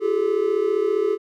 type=tone cluster; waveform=triangle; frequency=345.7 / 395.3 / 430.4 Hz; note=F4 / G4 / A4; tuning=-18 / +15 / -38 cents; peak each=-26 / -20 / -19 dBFS; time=0-1.18 s; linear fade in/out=50 ms; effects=none